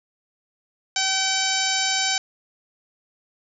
harmonic tone with a mistuned harmonic, 767 Hz, G5, 38 cents flat, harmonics 1 / 2 / 3 / 4 / 5 / 6 / 7 / 8 / 9, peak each -29 / -29 / -29 / -29 / -29 / -29 / -29 / -29 / -29 dBFS, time 0.96-2.18 s, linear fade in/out 2 ms, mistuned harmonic 9, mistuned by +70 cents, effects none

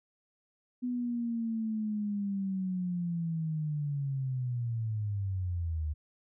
sine linear sweep, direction down, 249.5 to 74.3 Hz, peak -30 dBFS, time 0.82-5.94 s, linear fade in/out 20 ms, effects none

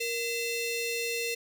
sawtooth ring-modulated tone, 1568 Hz, G6, in tune, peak -23 dBFS, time 0-1.35 s, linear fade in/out 10 ms, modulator 1100 Hz, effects none

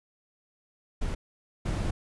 brown noise bursts at uneven times, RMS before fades -29 dBFS, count 2, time 1.01-1.15 / 1.65-1.91 s, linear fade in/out 10 ms, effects resampled to 24000 Hz

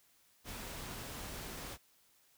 pink noise, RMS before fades -45 dBFS, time 0.44-1.78 s, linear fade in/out 50 ms, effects white hiss -69 dBFS RMS until 2.37 s

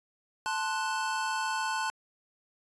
square chord, F# diminished, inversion first, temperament equal, 880 / 1046.5 / 1480 Hz, A5 / C6 / F#6, 0 / 0 / 0 cents, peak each -33 / -36 / -35 dBFS, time 0.46-1.9 s, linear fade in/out 0 ms, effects resampled to 22050 Hz

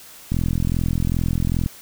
click train, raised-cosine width 5 ms, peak -9 dBFS, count 58, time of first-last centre 0.32-1.661 s, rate 42.5 Hz, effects white hiss -43 dBFS RMS until 1.81 s

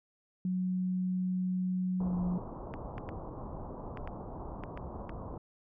sine tone with pitch glide, 183.8 to 178.88 Hz, F#3 to F3, -11 to +42 cents, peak -29 dBFS, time 0.45-2.38 s, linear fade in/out 2 ms, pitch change -47 cents, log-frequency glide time 2.03-2.14 s
pink low-pass noise, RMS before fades -42 dBFS, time 2-5.38 s, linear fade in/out 5 ms, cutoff 1100 Hz, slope 48 dB/octave
clicks, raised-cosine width 0.5 ms, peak -27 dBFS, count 8, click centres 2.739 / 2.981 / 3.09 / 3.973 / 4.075 / 4.637 / 4.775 / 5.094 s
effects none

